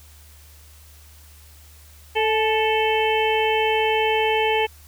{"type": "harmonic tone with a mistuned harmonic", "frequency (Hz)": 440, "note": "A4", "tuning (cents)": 0, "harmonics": [1, 2, 4, 5, 6, 7], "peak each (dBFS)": [-21, -22, -31, -28, -27, -28], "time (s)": [2.15, 4.67], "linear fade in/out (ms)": 20, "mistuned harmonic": 2, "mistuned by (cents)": -35, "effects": ["added 75 Hz sine -46 dBFS peak until 4.87 s", "white hiss -51 dBFS RMS until 4.87 s"]}